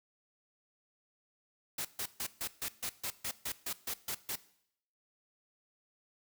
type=noise bursts; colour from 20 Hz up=white; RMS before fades=-37 dBFS; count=13; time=1.78-4.357 s; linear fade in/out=5 ms; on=69 ms; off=140 ms; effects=noise-tail reverb RT60 0.7 s tail -18 dB re dry